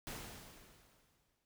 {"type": "noise with exponential decay", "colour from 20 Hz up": "pink", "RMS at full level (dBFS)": -44, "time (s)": [0.07, 1.45], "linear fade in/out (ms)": 0, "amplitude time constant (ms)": 300, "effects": []}